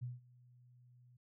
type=tone with ADSR envelope; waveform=sine; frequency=123.2 Hz; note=B2; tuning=4 cents flat; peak=-38 dBFS; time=0.01-1.17 s; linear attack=21 ms; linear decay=170 ms; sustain=-23 dB; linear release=7 ms; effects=none